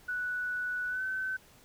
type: tone with pitch glide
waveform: sine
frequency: 1479 to 1526.7 Hz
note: F#6 to G6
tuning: -1 to -46 cents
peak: -31 dBFS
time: 0.08-1.37 s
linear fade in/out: 10 ms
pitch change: +55 cents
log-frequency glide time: 0.88-1.03 s
effects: pink hiss -59 dBFS RMS until 1.64 s

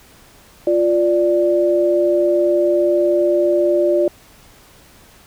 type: tone pair together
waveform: sine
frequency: 349.6 / 588 Hz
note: F4 / D5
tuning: +2 / +2 cents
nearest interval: major sixth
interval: 900 cents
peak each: -15 dBFS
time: 0.67-4.08 s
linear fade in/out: 2 ms
effects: pink hiss -47 dBFS RMS until 5.26 s

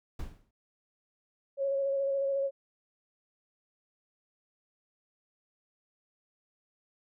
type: noise with exponential decay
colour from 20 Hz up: brown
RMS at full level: -34 dBFS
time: 0.19-0.51 s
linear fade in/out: 5 ms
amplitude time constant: 68 ms
type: tone with vibrato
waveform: sine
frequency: 550 Hz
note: C#5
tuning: 14 cents flat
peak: -27 dBFS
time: 1.57-2.51 s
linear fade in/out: 50 ms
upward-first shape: square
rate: 14 Hz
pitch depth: 16 cents each way
effects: none

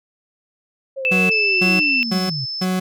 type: linear sweep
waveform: sine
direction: down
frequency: 546 to 121 Hz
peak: -24 dBFS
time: 0.96-2.46 s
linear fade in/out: 20 ms
type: tone with pitch glide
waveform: sine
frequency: 2634 to 2672 Hz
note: E7 to E7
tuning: -2 to +23 cents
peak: -15 dBFS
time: 1.05-2.03 s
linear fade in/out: 0 ms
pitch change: +25 cents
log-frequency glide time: 1.39-1.65 s
type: tone bursts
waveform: 40% pulse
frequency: 185 Hz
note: F#3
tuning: in tune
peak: -17 dBFS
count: 4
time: 1.11-2.8 s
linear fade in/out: 10 ms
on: 190 ms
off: 310 ms
type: tone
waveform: sine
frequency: 5260 Hz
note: E8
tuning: 5 cents flat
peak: -24 dBFS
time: 1.31-2.65 s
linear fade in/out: 10 ms
effects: none

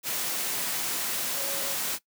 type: tone in noise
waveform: sine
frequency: 554.4 Hz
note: C#5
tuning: in tune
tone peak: -38 dBFS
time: 1.34-1.77 s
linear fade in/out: 50 ms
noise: white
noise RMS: -30 dBFS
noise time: 0.03-1.99 s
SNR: -11 dB
effects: noise-tail reverb RT60 0.1 s tail -18 dB re dry + high-pass 150 Hz 12 dB/octave

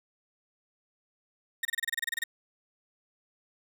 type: tone bursts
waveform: 35% pulse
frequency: 1850 Hz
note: A#6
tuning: 14 cents flat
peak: -26 dBFS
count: 13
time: 1.63-2.239 s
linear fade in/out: 5 ms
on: 21 ms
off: 28 ms
effects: 9-bit

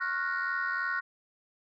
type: chord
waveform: sine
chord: Gb major seventh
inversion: second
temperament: equal with one note detuned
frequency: 1092.8 / 1396.9 / 1480 / 1864.7 Hz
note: Db6 / F6 / Gb6 / Bb6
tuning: -25 / 0 / 0 / 0 cents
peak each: -35 / -34 / -31 / -34 dBFS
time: 0-1.01 s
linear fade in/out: 20 ms
effects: tanh soft clip ceiling -23 dBFS

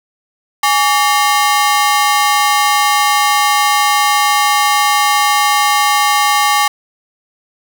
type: ring-modulated tone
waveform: sawtooth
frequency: 987.8 Hz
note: B5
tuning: in tune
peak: -3 dBFS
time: 0.63-6.68 s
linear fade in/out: 5 ms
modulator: 157 Hz
effects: none

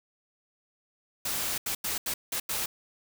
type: noise bursts at uneven times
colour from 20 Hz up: white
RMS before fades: -31 dBFS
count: 6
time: 1.25-1.58 / 1.66-1.75 / 1.84-1.98 / 2.06-2.14 / 2.32-2.4 / 2.49-2.66 s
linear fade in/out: 5 ms
effects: none

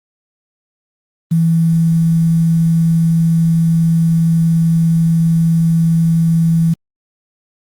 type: tone with quantisation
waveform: sine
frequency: 164.81 Hz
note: E3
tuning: in tune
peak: -9 dBFS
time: 1.31-6.74 s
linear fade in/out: 10 ms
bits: 6
effects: Opus 32 kbps

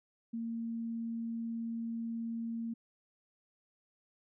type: tone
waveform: sine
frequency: 229.6 Hz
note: A#3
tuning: 26 cents flat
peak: -35 dBFS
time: 0.33-2.74 s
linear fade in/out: 10 ms
effects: none

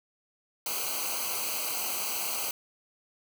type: noise with comb filter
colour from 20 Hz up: white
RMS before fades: -32 dBFS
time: 0.66-2.51 s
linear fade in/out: 2 ms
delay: 0.56 ms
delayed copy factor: -1
effects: none

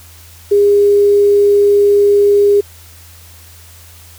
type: tone with quantisation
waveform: sine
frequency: 406.9 Hz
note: G#4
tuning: 35 cents flat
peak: -6 dBFS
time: 0.51-2.61 s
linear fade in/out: 10 ms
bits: 6
effects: added 84 Hz sine -39 dBFS peak until 4.18 s + white hiss -41 dBFS RMS until 4.18 s

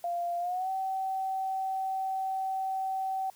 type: tone with pitch glide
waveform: sine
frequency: 694 to 765.6 Hz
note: F5 to G5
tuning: -11 to -41 cents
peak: -29 dBFS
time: 0.04-3.3 s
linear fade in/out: 2 ms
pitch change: +170 cents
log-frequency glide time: 0.39-0.7 s
effects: white hiss -59 dBFS RMS until 3.35 s

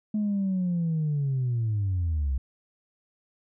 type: linear sweep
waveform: sine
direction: down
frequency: 214.5 to 62.9 Hz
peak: -22 dBFS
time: 0.14-2.38 s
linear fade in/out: 5 ms
effects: tanh soft clip ceiling -21 dBFS

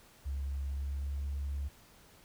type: tone with pitch glide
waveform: sine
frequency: 69 to 70.21 Hz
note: C#2 to C#2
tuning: -7 to +23 cents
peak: -32 dBFS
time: 0.25-1.69 s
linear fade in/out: 20 ms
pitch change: +30 cents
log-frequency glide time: 0.71-1.17 s
effects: tanh soft clip ceiling -30 dBFS + pink hiss -60 dBFS RMS until 2.24 s

